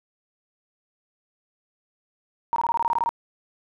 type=tone bursts; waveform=sine; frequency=934 Hz; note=A#5; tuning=3 cents sharp; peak=-19 dBFS; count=11; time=2.53-3.091 s; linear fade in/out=0 ms; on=31 ms; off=22 ms; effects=none